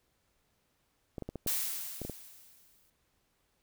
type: clicks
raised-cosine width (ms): 2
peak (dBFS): -25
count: 8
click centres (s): 1.182 / 1.223 / 1.29 / 1.357 / 1.463 / 2.017 / 2.05 / 2.097
type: noise with exponential decay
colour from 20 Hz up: blue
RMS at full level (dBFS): -30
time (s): 1.47-2.9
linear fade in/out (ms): 2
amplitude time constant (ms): 310
effects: pink hiss -75 dBFS RMS until 3.62 s